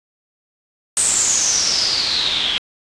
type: noise with low-pass filter sweep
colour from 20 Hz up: white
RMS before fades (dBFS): -18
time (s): 0.97-2.58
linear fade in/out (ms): 0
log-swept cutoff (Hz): 8400 to 3200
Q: 8.6
effects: resampled to 22050 Hz